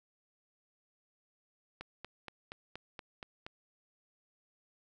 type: click train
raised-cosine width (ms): 0.3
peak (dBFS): -27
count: 8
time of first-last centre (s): 1.81-3.465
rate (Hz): 4.23
effects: none